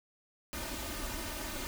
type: noise with comb filter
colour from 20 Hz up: pink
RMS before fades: -39 dBFS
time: 0.53-1.67 s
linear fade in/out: 0 ms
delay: 3.3 ms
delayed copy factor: +0.85
effects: none